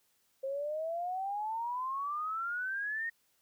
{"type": "exponential sweep", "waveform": "sine", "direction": "up", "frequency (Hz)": [530, 1870], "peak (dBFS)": -33, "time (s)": [0.43, 3.1], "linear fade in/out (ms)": 10, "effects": ["white hiss -73 dBFS RMS until 3.41 s"]}